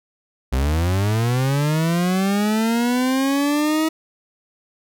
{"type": "linear sweep", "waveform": "40% pulse", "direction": "up", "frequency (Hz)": [61.74, 320], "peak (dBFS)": -16, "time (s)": [0.52, 3.89], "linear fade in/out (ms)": 10, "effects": []}